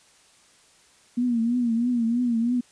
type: tone with vibrato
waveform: sine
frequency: 237.2 Hz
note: A#3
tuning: 30 cents sharp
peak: -20 dBFS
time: 1.17-2.61 s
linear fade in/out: 10 ms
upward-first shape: triangle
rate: 3.1 Hz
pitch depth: 98 cents each way
effects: white hiss -57 dBFS RMS until 2.71 s + resampled to 22050 Hz